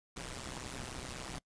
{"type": "noise with amplitude modulation", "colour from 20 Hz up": "pink", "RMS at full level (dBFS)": -39, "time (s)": [0.16, 1.39], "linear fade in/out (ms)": 10, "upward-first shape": "sine", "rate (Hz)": 128, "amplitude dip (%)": 100, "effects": ["noise-tail reverb RT60 0.1 s tail -24 dB re dry", "resampled to 22050 Hz"]}